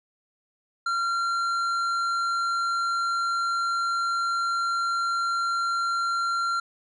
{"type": "tone with tanh clipping", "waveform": "sine", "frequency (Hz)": 1375, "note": "F6", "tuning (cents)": -27, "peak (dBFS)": -25, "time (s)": [0.86, 6.6], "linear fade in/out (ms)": 5, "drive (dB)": 10, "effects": ["resampled to 24000 Hz"]}